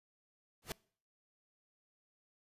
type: noise with exponential growth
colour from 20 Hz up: pink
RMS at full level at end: -35 dBFS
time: 0.62-0.72 s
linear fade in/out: 2 ms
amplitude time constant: 20 ms
effects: noise-tail reverb RT60 0.5 s tail -24 dB re dry + resampled to 32000 Hz